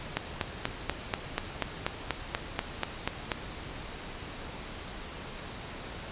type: click train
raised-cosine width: 0.3 ms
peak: -11 dBFS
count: 14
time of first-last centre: 0.17-3.318 s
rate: 4.13 Hz
effects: pink hiss -41 dBFS RMS until 6.11 s + resampled to 8000 Hz